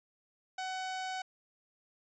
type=tone; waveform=sawtooth; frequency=750 Hz; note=F#5; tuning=23 cents sharp; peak=-32 dBFS; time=0.58-1.22 s; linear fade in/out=5 ms; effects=resampled to 16000 Hz